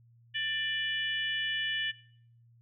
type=harmonic tone with a mistuned harmonic; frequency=592 Hz; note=D5; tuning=14 cents sharp; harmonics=3 / 4 / 5 / 6; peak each=-34 / -41 / -33 / -43 dBFS; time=0.34-1.92 s; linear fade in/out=20 ms; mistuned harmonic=6; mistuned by=-64 cents; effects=noise-tail reverb RT60 0.6 s tail -18 dB re dry + added 117 Hz sine -58 dBFS peak until 2.61 s